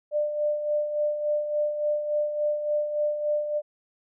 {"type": "tone with tremolo", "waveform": "sine", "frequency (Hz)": 596, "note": "D5", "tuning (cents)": 25, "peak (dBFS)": -21, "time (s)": [0.11, 3.62], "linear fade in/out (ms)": 50, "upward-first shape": "sine", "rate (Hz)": 3.5, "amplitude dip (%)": 55, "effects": []}